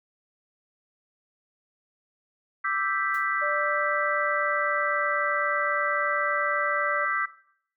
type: chord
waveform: sine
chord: E minor seventh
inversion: third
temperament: equal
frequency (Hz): 1174.7 / 1318.5 / 1568 / 1975.5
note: D6 / E6 / G6 / B6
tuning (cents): 0 / 0 / 0 / 0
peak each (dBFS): -30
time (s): 2.64-7.26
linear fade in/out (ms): 10
type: noise with exponential decay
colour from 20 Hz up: white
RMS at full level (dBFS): -45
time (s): 3.14-3.3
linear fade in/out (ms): 5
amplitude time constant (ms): 33
type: tone with pitch glide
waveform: sine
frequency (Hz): 590 to 585.9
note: D5 to D5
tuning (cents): +8 to -4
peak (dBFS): -29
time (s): 3.41-7.06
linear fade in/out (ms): 20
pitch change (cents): -12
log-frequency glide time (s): 4.17-5.19
effects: noise-tail reverb RT60 0.6 s tail -17 dB re dry